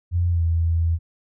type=tone with pitch glide; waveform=sine; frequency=87.2 to 83.07 Hz; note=F2 to E2; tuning=-2 to +14 cents; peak=-17 dBFS; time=0.11-0.99 s; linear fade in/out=50 ms; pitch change=-84 cents; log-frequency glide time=0.29-0.43 s; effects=none